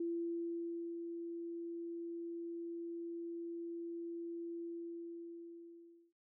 sine tone with ADSR envelope, 338.6 Hz, E4, 46 cents sharp, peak -35 dBFS, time 0-6.13 s, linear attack 5 ms, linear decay 960 ms, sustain -6 dB, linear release 1500 ms, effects none

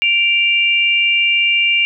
sine tone pair together, 2349 / 2795 Hz, D7 / F7, 0 / +1 cents, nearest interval minor third, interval 301 cents, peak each -14 dBFS, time 0.02-1.85 s, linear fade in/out 0 ms, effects none

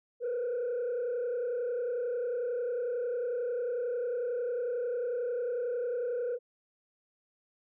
sine tone with frequency modulation, 486.3 Hz, B4, 27 cents flat, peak -28 dBFS, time 0.2-6.39 s, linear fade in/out 50 ms, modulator 31.1 Hz, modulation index 0.72, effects tanh soft clip ceiling -28 dBFS

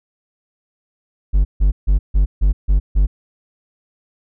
triangle tone bursts, 48.68 Hz, G1, 11 cents flat, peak -8 dBFS, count 7, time 1.33-3.07 s, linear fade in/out 20 ms, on 120 ms, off 150 ms, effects none

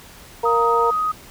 harmonic tone, 233.1 Hz, A#3, in tune, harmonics 2 / 3 / 4, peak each -19 / -28 / -20 dBFS, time 0.43-0.91 s, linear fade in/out 10 ms
sine tone, 1253 Hz, D#6, 12 cents sharp, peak -18 dBFS, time 0.45-1.12 s, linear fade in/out 10 ms
effects pink hiss -43 dBFS RMS until 1.3 s

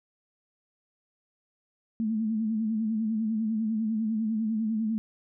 sine tone with vibrato, 220 Hz, A3, in tune, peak -25 dBFS, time 2-4.98 s, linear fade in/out 0 ms, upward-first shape sine, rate 10 Hz, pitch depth 62 cents each way, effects none

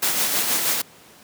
white noise with tremolo, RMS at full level -20 dBFS, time 0.02-0.82 s, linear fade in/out 10 ms, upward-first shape sine, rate 6.3 Hz, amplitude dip 40%, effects pink hiss -48 dBFS RMS until 1.23 s + high-pass 150 Hz 12 dB/octave

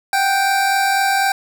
25% pulse tone pair together, 740 / 784 Hz, F#5 / G5, 0 / 0 cents, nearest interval minor second, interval 100 cents, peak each -21 / -11 dBFS, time 0.13-1.32 s, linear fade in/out 2 ms, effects none

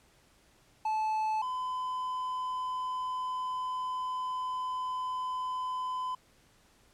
triangle tone pair in turn, 869 / 1013.6 Hz, A5 / B5, -22 / +45 cents, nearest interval minor third, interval 267 cents, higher second, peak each -26 / -30 dBFS, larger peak first, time 0.85-1.42 / 1.42-6.15 s, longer second, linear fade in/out 5 ms, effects pink hiss -64 dBFS RMS until 6.93 s + low-pass 11000 Hz 12 dB/octave

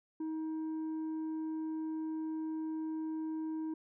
sine tone with tanh clipping, 316.3 Hz, D#4, 29 cents sharp, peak -36 dBFS, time 0.2-3.74 s, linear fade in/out 5 ms, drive 4 dB, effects none

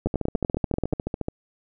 two click trains, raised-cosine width 2 ms, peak -13 / -10 dBFS, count 18 / 10, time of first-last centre 0.07-1.284 / 0.06-0.934 s, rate 14 / 10.3 Hz, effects none

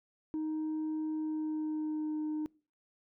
sine tone with pitch glide, 311.6 to 306.6 Hz, D#4 to D#4, +3 to -25 cents, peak -30 dBFS, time 0.34-2.46 s, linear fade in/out 0 ms, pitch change -28 cents, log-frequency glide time 1.13-2.19 s, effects noise-tail reverb RT60 0.4 s tail -26 dB re dry + tanh soft clip ceiling -31 dBFS

